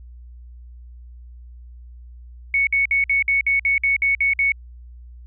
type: tone bursts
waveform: sine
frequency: 2217 Hz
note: C#7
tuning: in tune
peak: -15 dBFS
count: 11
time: 2.54-4.52 s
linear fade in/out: 2 ms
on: 130 ms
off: 55 ms
effects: added 60 Hz sine -38 dBFS peak until 5.26 s